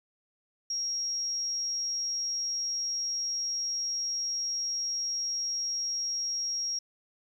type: tone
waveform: sine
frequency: 5600 Hz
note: F8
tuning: 4 cents sharp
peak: -29 dBFS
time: 0.7-6.79 s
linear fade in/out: 5 ms
effects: 10-bit